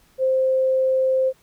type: tone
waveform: sine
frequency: 523.3 Hz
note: C5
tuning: in tune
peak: -16 dBFS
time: 0.18-1.33 s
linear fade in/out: 50 ms
effects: pink hiss -58 dBFS RMS until 1.42 s